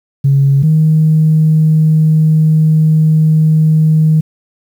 sine tone pair in turn, 138.59 / 156.63 Hz, C#3 / D#3, 0 / +12 cents, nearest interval major second, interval 212 cents, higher second, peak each -5 dBFS, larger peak neither, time 0.24-0.63 / 0.63-4.21 s, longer second, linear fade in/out 10 ms, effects tanh soft clip ceiling -1 dBFS + 7-bit

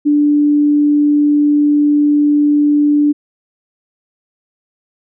sine tone, 293.7 Hz, D4, in tune, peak -8 dBFS, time 0.05-3.13 s, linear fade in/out 20 ms, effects none

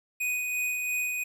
square tone with tremolo, 2489 Hz, D#7, in tune, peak -27 dBFS, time 0.2-1.24 s, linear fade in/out 10 ms, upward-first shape sine, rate 2.9 Hz, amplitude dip 30%, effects 10-bit

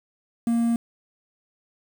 triangle tone with quantisation, 233.1 Hz, A#3, in tune, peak -17 dBFS, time 0.47-0.76 s, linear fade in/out 2 ms, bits 7, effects none

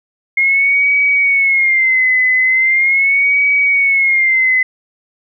sine tone with vibrato, 2141 Hz, C7, 39 cents sharp, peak -9 dBFS, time 0.37-4.63 s, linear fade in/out 5 ms, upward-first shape sine, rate 0.4 Hz, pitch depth 100 cents each way, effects none

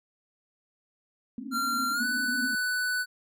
pink band-pass noise, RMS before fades -37 dBFS, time 1.38-2.55 s, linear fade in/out 2 ms, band 230 to 270 Hz, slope 96 dB/octave
square tone with pitch glide, 1377 to 1493 Hz, F6 to F#6, -25 to +15 cents, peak -27 dBFS, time 1.51-3.06 s, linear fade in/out 50 ms, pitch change +140 cents, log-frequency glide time 1.92-2.05 s
effects none

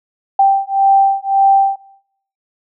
sine beating tone pair, 783 / 784.8 Hz, G5 / G5, -2 / +2 cents, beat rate 1.8 Hz, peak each -12 dBFS, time 0.39-1.76 s, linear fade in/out 5 ms, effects noise-tail reverb RT60 0.7 s tail -19 dB re dry

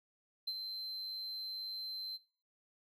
triangle tone with ADSR envelope, 4099 Hz, C8, 36 cents flat, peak -32 dBFS, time 0.47-2.18 s, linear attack 9 ms, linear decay 53 ms, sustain -7 dB, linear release 29 ms, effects noise-tail reverb RT60 0.5 s tail -23 dB re dry + tanh soft clip ceiling -30 dBFS

